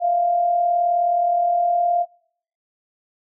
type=tone pair together; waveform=sine; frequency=659.3 / 698.5 Hz; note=E5 / F5; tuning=0 / 0 cents; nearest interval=minor second; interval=100 cents; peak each=-26 / -16 dBFS; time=0-2.06 s; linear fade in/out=50 ms; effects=noise-tail reverb RT60 0.6 s tail -26 dB re dry